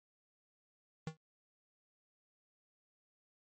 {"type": "tone with exponential decay", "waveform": "square", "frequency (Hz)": 158.5, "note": "D#3", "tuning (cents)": 32, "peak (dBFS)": -35, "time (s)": [1.07, 1.17], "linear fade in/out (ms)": 2, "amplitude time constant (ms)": 21, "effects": ["MP3 32 kbps"]}